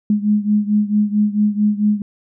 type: beating tone pair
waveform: sine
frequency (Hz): 207.7 / 212.2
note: G#3 / G#3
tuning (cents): 0 / +38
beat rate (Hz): 4.5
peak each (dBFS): -15 / -18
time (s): 0.1-2.02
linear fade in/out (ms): 2
effects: none